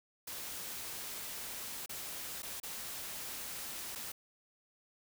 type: noise with dropouts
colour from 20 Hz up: white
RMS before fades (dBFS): -43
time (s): 0.27-4.12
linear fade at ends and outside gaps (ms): 5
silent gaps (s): 1.861-1.893 / 2.422-2.429 / 2.601-2.631 / 3.952-3.956
effects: none